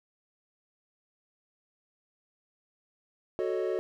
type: chord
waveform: triangle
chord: D# half-diminished seventh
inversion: first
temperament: equal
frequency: 370 / 440 / 554.4 / 622.3 Hz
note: F#4 / A4 / C#5 / D#5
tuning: 0 / 0 / 0 / 0 cents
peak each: -29 / -31 / -34 / -35 dBFS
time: 3.39-3.79 s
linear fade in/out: 0 ms
effects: none